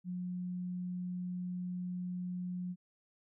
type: tone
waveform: sine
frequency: 180 Hz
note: F#3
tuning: 47 cents flat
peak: -36 dBFS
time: 0.04-2.76 s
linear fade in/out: 50 ms
effects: none